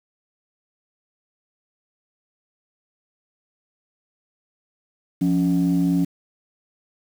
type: tone pair together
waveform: sine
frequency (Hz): 174.99 / 279.3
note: F3 / C#4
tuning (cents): +4 / +13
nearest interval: minor sixth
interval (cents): 809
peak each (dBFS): -18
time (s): 5.21-6.05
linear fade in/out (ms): 10
effects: tanh soft clip ceiling -12 dBFS + 7-bit